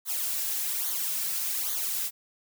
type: noise with flanger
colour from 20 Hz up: blue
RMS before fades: -30 dBFS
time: 0.05-2.11 s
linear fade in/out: 50 ms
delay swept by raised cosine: 0.38 to 3.38 ms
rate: 1.2 Hz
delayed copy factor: -0.75
effects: none